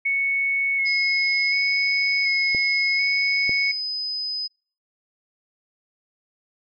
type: tone with vibrato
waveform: sine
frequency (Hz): 2196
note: C#7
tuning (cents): -17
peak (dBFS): -19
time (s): 0.05-3.72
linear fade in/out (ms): 10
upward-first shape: square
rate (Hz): 0.68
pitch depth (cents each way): 14
type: tone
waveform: sine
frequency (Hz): 5020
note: D#8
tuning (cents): +15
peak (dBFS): -25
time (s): 0.85-4.48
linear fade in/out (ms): 20
type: clicks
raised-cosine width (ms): 2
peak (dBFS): -19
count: 2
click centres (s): 2.548 / 3.494
effects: noise-tail reverb RT60 0.4 s tail -25 dB re dry